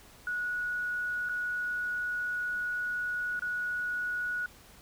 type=tone with dropouts; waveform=sine; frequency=1462 Hz; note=F#6; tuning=21 cents flat; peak=-30 dBFS; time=0.27-4.46 s; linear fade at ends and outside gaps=2 ms; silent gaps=1.289-1.294 / 3.394-3.421 s; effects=pink hiss -55 dBFS RMS until 4.81 s